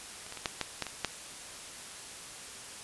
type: clicks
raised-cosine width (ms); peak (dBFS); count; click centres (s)
0.2; -27 / -24 / -24 / -12 / -13 / -14 / -20 / -11; 8; 0.265 / 0.324 / 0.373 / 0.458 / 0.613 / 0.823 / 0.867 / 1.047
effects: white hiss -45 dBFS RMS until 2.83 s + resampled to 24000 Hz